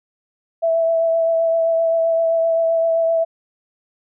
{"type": "tone with vibrato", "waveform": "sine", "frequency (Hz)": 659.3, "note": "E5", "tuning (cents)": 0, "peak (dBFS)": -14, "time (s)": [0.62, 3.25], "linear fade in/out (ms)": 20, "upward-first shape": "triangle", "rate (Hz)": 7.7, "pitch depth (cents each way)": 18, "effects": []}